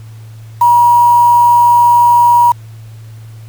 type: tone with quantisation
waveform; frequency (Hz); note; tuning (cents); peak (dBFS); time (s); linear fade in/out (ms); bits
sine; 957; A#5; +45; -4; 0.61-2.52; 5; 4
effects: added 111 Hz sine -29 dBFS peak until 3.48 s + pink hiss -46 dBFS RMS until 3.48 s